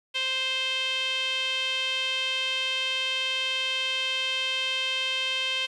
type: tone with band-pass filter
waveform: sawtooth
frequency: 523.3 Hz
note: C5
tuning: in tune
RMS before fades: -28 dBFS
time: 0.14-5.67 s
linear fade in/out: 20 ms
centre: 3000 Hz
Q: 5.8
effects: resampled to 24000 Hz + 9-bit